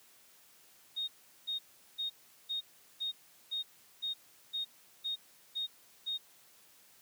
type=tone bursts; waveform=sine; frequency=3712 Hz; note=A#7; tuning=8 cents flat; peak=-33 dBFS; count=11; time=0.96-6.18 s; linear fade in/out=20 ms; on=120 ms; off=390 ms; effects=white hiss -62 dBFS RMS until 7.01 s + high-pass 100 Hz 12 dB/octave